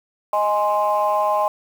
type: chord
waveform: sine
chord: Ab major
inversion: second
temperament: equal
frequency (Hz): 622.3 / 830.6 / 1046.5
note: Eb5 / Ab5 / C6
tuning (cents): 0 / 0 / 0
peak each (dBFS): -20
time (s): 0.33-1.48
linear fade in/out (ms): 2
effects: tanh soft clip ceiling -9 dBFS + 7-bit